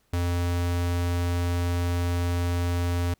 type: tone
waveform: square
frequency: 87.31 Hz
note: F2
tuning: in tune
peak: -24 dBFS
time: 0.13-3.14 s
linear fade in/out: 5 ms
effects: pink hiss -68 dBFS RMS until 3.19 s